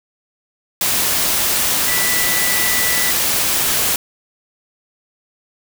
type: tone in noise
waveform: sine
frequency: 1973 Hz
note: B6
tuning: 2 cents flat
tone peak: -21 dBFS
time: 1.88-3.11 s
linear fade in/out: 2 ms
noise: white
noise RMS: -17 dBFS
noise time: 0.81-3.96 s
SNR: -7 dB
effects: none